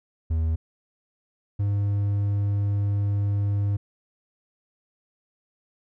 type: tone pair in turn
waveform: triangle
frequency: 80.4 / 101.3 Hz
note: E2 / G#2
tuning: -43 / -43 cents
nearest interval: major third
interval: 400 cents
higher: second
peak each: -19 dBFS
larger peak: neither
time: 0.3-0.56 / 1.59-3.77 s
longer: second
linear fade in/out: 10 ms
effects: none

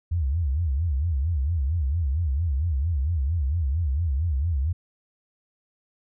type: tone with vibrato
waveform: sine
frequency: 75.6 Hz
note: D#2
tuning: 49 cents flat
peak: -21 dBFS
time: 0.11-4.73 s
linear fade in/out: 10 ms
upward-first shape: sine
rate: 4.4 Hz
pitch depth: 260 cents each way
effects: none

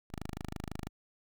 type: tone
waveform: 5% pulse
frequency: 26 Hz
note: G#0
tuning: 3 cents sharp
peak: -28 dBFS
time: 0.1-0.89 s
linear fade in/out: 10 ms
effects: none

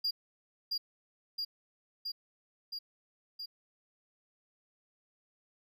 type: tone with echo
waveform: triangle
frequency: 4803 Hz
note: D8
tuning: 38 cents sharp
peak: -28 dBFS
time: 0.04-0.11 s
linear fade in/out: 10 ms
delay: 670 ms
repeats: 5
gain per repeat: -2 dB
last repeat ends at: 3.46 s
effects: none

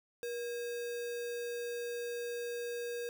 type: tone with sample-and-hold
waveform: sine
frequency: 477 Hz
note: A#4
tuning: 40 cents sharp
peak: -36 dBFS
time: 0.23-3.09 s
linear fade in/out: 0 ms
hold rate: 2100 Hz
effects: none

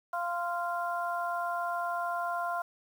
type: harmonic tone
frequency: 347.1 Hz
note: F4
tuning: 11 cents flat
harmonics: 2 / 3 / 4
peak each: -33 / -35 / -36 dBFS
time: 0.13-2.62 s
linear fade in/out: 5 ms
effects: 9-bit

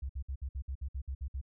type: tone bursts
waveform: sine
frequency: 67 Hz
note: C2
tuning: 42 cents sharp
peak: -34 dBFS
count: 11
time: 0.02-1.414 s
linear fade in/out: 10 ms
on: 74 ms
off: 58 ms
effects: none

